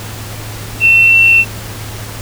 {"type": "tone with amplitude modulation", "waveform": "sine", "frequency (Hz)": 2699, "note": "E7", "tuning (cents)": 40, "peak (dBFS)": -3, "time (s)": [0.8, 1.45], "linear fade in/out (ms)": 50, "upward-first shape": "sine", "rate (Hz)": 58.9, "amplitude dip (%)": 25, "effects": ["added 107 Hz sine -26 dBFS peak until 2.21 s", "pink hiss -28 dBFS RMS until 2.21 s"]}